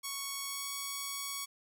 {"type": "tone with pitch glide", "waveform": "5% pulse", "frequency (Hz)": [1110, 1117.1], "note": ["C#6", "C#6"], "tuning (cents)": [2, 13], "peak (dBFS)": -25, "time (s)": [0.03, 1.46], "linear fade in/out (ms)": 20, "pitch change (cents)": 11, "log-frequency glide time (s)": [0.45, 0.7], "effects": []}